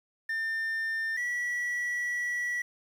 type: tone pair in turn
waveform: triangle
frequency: 1800 / 1944.3 Hz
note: A6 / B6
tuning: +39 / -28 cents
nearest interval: minor second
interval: 133 cents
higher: second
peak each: -27 dBFS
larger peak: neither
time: 0.29-1.17 / 1.17-2.62 s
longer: second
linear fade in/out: 5 ms
effects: 9-bit